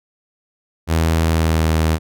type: tone with pitch glide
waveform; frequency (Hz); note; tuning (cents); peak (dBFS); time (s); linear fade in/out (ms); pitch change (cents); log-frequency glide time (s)
sawtooth; 81.3 to 79.76; E2 to D#2; -23 to +43; -10; 0.87-1.99; 50; -34; 1.27-1.64
effects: none